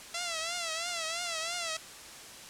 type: tone with vibrato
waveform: 5% pulse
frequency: 672 Hz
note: E5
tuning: 33 cents sharp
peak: -21 dBFS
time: 0.14-1.77 s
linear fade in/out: 5 ms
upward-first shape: triangle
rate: 3 Hz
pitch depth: 110 cents each way
effects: white hiss -47 dBFS RMS until 2.49 s + low-pass 9000 Hz 12 dB/octave